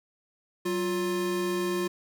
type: tone pair together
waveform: square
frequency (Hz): 187.81 / 352.8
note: F#3 / F4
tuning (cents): +26 / +18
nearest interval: major seventh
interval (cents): 1092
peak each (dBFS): -34 / -28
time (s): 0.65-1.88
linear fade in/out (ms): 10
effects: none